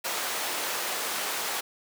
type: high-pass noise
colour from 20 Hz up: pink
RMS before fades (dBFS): -31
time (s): 0.04-1.61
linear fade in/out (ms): 10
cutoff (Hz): 580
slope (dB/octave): 12
effects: none